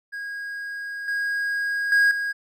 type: tone with level steps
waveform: triangle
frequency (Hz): 1639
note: G#6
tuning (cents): -23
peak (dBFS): -28 / -21 / -13 / -22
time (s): 0.12-2.33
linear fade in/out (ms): 20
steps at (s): 1.08 / 1.92 / 2.11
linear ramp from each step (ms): 2
effects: none